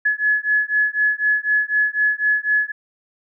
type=beating tone pair; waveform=sine; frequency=1700 / 1704 Hz; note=G#6 / G#6; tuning=+40 / +44 cents; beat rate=4 Hz; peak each=-19 dBFS; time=0.05-2.72 s; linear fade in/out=10 ms; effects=none